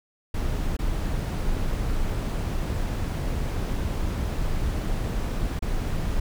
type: noise with dropouts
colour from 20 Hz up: brown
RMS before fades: -26 dBFS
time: 0.34-6.2 s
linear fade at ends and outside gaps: 5 ms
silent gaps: 0.768-0.789 / 5.592-5.622 s
effects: none